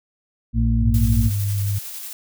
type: harmonic tone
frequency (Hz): 57.3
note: A#1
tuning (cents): -29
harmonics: 1 / 2 / 4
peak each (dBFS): -18 / -20 / -22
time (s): 0.53-1.31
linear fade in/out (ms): 50
type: tone with pitch glide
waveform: sine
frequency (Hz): 101.7 to 101.06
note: G#2 to G#2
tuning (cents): -36 to -47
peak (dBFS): -19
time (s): 0.81-1.79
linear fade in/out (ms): 10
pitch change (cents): -11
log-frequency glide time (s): 1.25-1.43
type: noise with tremolo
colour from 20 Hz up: blue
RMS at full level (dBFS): -32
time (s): 0.94-2.13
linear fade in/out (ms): 2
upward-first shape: square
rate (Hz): 11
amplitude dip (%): 25
effects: none